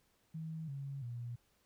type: tone with pitch steps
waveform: sine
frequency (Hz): 160 / 138.49 / 119.86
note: D#3 / C#3 / A#2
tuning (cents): +49 / -1 / +49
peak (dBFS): -40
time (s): 0.34-1.36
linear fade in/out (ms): 10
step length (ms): 340
effects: pink hiss -74 dBFS RMS until 1.65 s